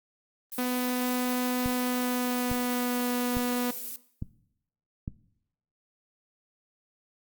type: noise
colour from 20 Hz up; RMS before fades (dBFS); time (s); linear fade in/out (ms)
violet; -37; 0.52-3.96; 0
type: tone with pitch glide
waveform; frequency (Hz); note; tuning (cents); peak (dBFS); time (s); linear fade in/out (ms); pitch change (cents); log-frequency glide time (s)
sawtooth; 249.5 to 245.8; B3 to B3; +18 to -8; -23; 0.58-3.71; 5; -26; 1.74-3.04
type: click train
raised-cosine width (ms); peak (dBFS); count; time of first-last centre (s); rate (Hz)
5; -20; 5; 1.66-5.079; 1.17
effects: noise-tail reverb RT60 0.8 s tail -19 dB re dry + Opus 32 kbps